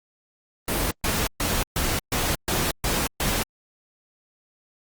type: noise bursts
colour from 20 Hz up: pink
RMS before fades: -24 dBFS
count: 8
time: 0.68-3.43 s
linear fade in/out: 2 ms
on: 230 ms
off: 130 ms
effects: Opus 24 kbps